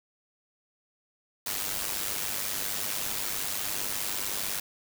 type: noise with amplitude modulation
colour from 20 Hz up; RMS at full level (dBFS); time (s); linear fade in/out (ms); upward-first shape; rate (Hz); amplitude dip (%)
white; -29; 1.46-4.6; 5; sine; 99.9; 70
effects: none